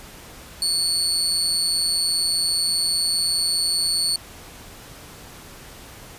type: tone with amplitude modulation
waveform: 30% pulse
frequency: 4435 Hz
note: C#8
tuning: in tune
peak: -13 dBFS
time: 0.62-4.16 s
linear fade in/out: 2 ms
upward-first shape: sine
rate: 170 Hz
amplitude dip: 75%
effects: pink hiss -42 dBFS RMS until 6.18 s + resampled to 32000 Hz